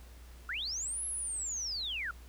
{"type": "linear two-way sweep", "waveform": "sine", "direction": "up then down", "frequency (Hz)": [1320, 11130, 1320], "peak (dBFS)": -34, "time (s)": [0.49, 2.11], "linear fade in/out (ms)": 2, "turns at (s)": 1.06, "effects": ["added 60 Hz sine -49 dBFS peak until 2.28 s", "pink hiss -59 dBFS RMS until 2.28 s"]}